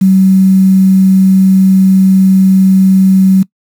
sine tone with quantisation, 190.2 Hz, F#3, 48 cents sharp, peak -3 dBFS, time 0.01-3.43 s, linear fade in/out 10 ms, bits 5, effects noise-tail reverb RT60 0.1 s tail -22 dB re dry

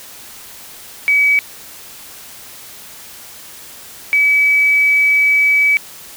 sine tone pair in turn, 2278 / 2287 Hz, C#7 / D7, +47 / -47 cents, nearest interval unison, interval 6 cents, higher second, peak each -9 dBFS, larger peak neither, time 1.08-1.39 / 4.13-5.77 s, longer second, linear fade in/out 0 ms, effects white hiss -36 dBFS RMS until 6.16 s

